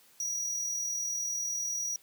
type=tone with amplitude modulation; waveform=square; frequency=5790 Hz; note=F#8; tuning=38 cents flat; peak=-30 dBFS; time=0.2-1.96 s; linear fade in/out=2 ms; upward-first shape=sine; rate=40 Hz; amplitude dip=35%; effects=white hiss -61 dBFS RMS until 2.02 s + high-pass 80 Hz 12 dB/octave